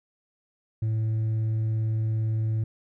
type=tone with hard clipping; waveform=triangle; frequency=110.3 Hz; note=A2; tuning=5 cents sharp; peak=-22 dBFS; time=0.82-2.64 s; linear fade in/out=5 ms; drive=1 dB; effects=none